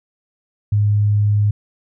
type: tone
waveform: sine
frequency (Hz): 103.83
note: G#2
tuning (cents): 0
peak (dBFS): -12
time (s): 0.72-1.51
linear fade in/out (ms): 5
effects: none